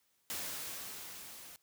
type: noise with level ramp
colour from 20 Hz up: white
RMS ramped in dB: -39 to -52 dBFS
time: 0.3-1.56 s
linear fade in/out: 0 ms
effects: white hiss -75 dBFS RMS until 1.62 s + high-pass 60 Hz 12 dB/octave